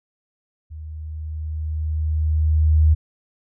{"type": "tone with level ramp", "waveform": "sine", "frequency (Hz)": 77.7, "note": "D#2", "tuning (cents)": -2, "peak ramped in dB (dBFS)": [-32, -10], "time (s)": [0.7, 2.95], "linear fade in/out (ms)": 20, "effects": []}